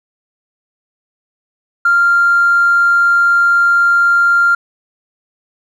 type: tone with tanh clipping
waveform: triangle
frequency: 1392 Hz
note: F6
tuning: 6 cents flat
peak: -7 dBFS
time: 1.85-4.55 s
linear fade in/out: 5 ms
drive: 1 dB
effects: none